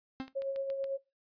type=tone with exponential decay; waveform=45% pulse; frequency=264.2 Hz; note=C4; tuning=17 cents sharp; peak=-32 dBFS; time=0.2-0.33 s; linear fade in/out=0 ms; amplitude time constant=27 ms
type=click train; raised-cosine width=0.2 ms; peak=-32 dBFS; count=5; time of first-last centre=0.28-0.842 s; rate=7.12 Hz
type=tone with tremolo; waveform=sine; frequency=545 Hz; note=C#5; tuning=29 cents flat; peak=-30 dBFS; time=0.35-0.98 s; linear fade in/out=20 ms; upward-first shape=sine; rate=9 Hz; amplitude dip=40%
effects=noise-tail reverb RT60 0.3 s tail -25 dB re dry + resampled to 11025 Hz